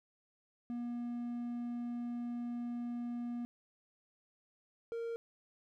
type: tone pair in turn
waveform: triangle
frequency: 239.6 / 462.9 Hz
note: A#3 / A#4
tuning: +48 / -12 cents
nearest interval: major seventh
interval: 1140 cents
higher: second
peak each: -35 / -35 dBFS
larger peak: neither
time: 0.7-3.45 / 4.92-5.16 s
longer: first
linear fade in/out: 0 ms
effects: none